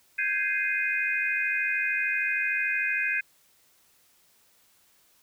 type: chord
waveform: sine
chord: Ab major seventh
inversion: third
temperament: equal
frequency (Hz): 1568 / 1661.2 / 2093 / 2489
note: G6 / Ab6 / C7 / Eb7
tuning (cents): 0 / 0 / 0 / 0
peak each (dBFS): -31 / -31 / -31 / -28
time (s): 0.18-3.21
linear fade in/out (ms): 10
effects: white hiss -63 dBFS RMS until 5.22 s